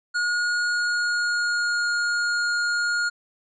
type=tone with pitch glide; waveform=square; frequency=1440 to 1425.1 Hz; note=F#6 to F6; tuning=-47 to +35 cents; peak=-22 dBFS; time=0.14-3.1 s; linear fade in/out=20 ms; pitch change=-18 cents; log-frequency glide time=0.72-1.92 s; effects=resampled to 16000 Hz